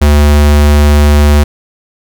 square tone, 73.5 Hz, D2, 2 cents sharp, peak -4 dBFS, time 0.01-1.44 s, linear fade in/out 10 ms, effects none

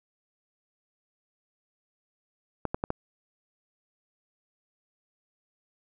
clicks, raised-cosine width 1 ms, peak -14 dBFS, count 4, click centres 2.653 / 2.745 / 2.839 / 2.904 s, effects none

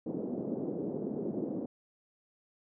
pink band-pass noise, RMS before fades -36 dBFS, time 0.06-1.66 s, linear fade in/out 5 ms, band 190 to 470 Hz, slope 24 dB/octave, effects none

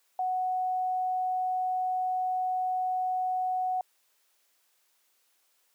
sine tone, 740 Hz, F#5, in tune, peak -26 dBFS, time 0.19-3.81 s, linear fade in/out 2 ms, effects white hiss -70 dBFS RMS until 5.74 s + high-pass 400 Hz 12 dB/octave

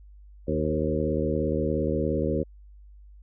harmonic tone with a mistuned harmonic, 77.1 Hz, D#2, 15 cents flat, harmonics 1 / 2 / 3 / 4 / 5 / 6 / 7, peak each -31 / -31 / -31 / -31 / -31 / -31 / -31 dBFS, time 0.47-2.44 s, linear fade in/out 20 ms, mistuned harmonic 6, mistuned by +21 cents, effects added 50 Hz sine -46 dBFS peak until 3.22 s

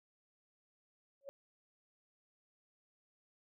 sine tone with exponential growth, 554.4 Hz, C#5, in tune, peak -39 dBFS, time 1.21-1.29 s, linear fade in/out 0 ms, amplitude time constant 16 ms, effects none

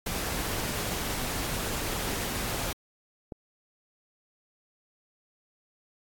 pink noise, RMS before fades -32 dBFS, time 0.06-2.73 s, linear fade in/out 5 ms
clicks, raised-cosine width 2 ms, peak -22 / -24 dBFS, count 2, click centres 2.546 / 3.322 s
effects AAC 64 kbps

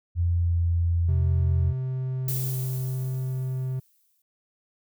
sine tone with pitch glide, 86.2 to 85.21 Hz, F2 to F2, -22 to -42 cents, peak -20 dBFS, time 0.15-1.74 s, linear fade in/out 50 ms, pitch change -20 cents, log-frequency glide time 0.39-0.56 s
triangle tone, 129.8 Hz, C3, 13 cents flat, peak -24 dBFS, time 1.08-3.8 s, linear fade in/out 10 ms
violet noise with exponential decay, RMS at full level -30 dBFS, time 2.28-4.22 s, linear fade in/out 2 ms, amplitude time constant 420 ms
effects none

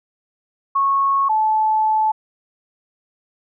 sine tone pair in turn, 1100 / 868.5 Hz, C#6 / A5, -14 / -23 cents, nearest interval major third, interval 409 cents, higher first, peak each -14 dBFS, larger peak neither, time 0.75-1.29 / 1.29-2.12 s, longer second, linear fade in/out 10 ms, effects none

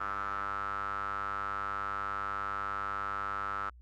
sawtooth tone with band-pass filter, 100 Hz, G2, 35 cents sharp, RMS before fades -36 dBFS, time 0-3.7 s, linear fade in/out 10 ms, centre 1300 Hz, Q 9.8, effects added 60 Hz sine -51 dBFS peak until 3.81 s + Opus 24 kbps

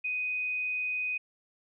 sine tone, 2497 Hz, D#7, 6 cents sharp, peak -29 dBFS, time 0.04-1.18 s, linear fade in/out 10 ms, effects none

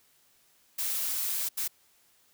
blue noise bursts at uneven times, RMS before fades -31 dBFS, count 2, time 0.78-1.49 / 1.57-1.68 s, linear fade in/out 10 ms, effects white hiss -65 dBFS RMS until 2.33 s

